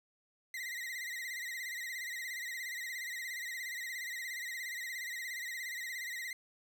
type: tone with vibrato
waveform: 40% pulse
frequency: 1975.5 Hz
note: B6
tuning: in tune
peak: -38 dBFS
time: 0.54-6.33 s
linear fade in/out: 2 ms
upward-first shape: sine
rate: 17 Hz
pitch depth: 98 cents each way
effects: none